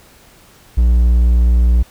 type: tone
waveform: triangle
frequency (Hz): 59.5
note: A#1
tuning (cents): +36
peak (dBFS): -6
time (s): 0.77-1.83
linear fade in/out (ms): 10
effects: pink hiss -46 dBFS RMS until 1.9 s